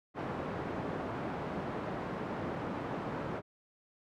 pink band-pass noise, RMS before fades -38 dBFS, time 0.14-3.42 s, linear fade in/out 50 ms, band 140 to 1200 Hz, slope 12 dB/octave, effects none

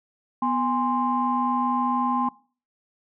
sine tone cluster, 247.1 / 821 / 1046 Hz, B3 / G#5 / C6, +1 / -20 / -1 cents, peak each -25 / -26 / -24 dBFS, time 0.42-2.29 s, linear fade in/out 5 ms, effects noise-tail reverb RT60 0.4 s tail -21 dB re dry + tanh soft clip ceiling -11 dBFS

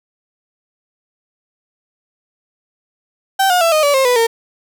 35% pulse tone with pitch steps, 775 / 718.9 / 666.9 / 618.7 / 573.9 / 532.4 / 493.9 / 458.2 Hz, G5 / F5 / E5 / D#5 / D5 / C5 / B4 / A#4, -20 / +50 / +20 / -10 / -40 / +30 / 0 / -30 cents, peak -9 dBFS, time 3.39-4.27 s, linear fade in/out 10 ms, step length 110 ms, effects none

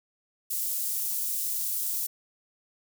white high-pass noise, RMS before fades -30 dBFS, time 0.5-2.07 s, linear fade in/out 10 ms, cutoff 8400 Hz, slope 12 dB/octave, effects none

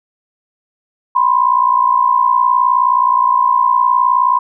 sine tone pair together, 987.8 / 1047.1 Hz, B5 / C6, 0 / +1 cents, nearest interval minor second, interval 101 cents, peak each -12 dBFS, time 1.15-4.39 s, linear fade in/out 10 ms, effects none

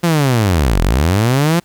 sawtooth linear two-way sweep, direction down then up, 176.4 to 38.89 to 176.4 Hz, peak -7 dBFS, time 0.03-1.6 s, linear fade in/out 10 ms, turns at 0.81 s, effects pink hiss -52 dBFS RMS until 1.64 s

